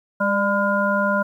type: harmonic tone with a mistuned harmonic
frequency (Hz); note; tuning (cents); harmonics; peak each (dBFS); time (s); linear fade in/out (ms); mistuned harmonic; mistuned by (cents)
202.6; G#3; -43; 1 / 3 / 5 / 7; -23 / -22 / -24 / -22; 0.2-1.23; 10; 3; -33
effects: 9-bit